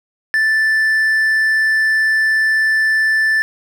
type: tone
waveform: triangle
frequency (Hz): 1761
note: A6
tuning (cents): +1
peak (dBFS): -10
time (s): 0.34-3.42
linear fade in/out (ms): 0
effects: none